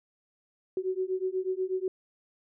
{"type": "beating tone pair", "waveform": "sine", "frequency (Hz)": [370, 378.2], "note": ["F#4", "F#4"], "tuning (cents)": [0, 38], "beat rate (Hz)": 8.2, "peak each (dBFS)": -31, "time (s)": [0.77, 1.88], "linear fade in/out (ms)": 2, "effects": []}